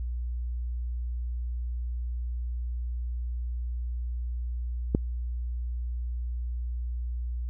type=click; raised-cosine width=3 ms; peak=-9 dBFS; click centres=4.949 s; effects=added 60 Hz sine -29 dBFS peak until 7.49 s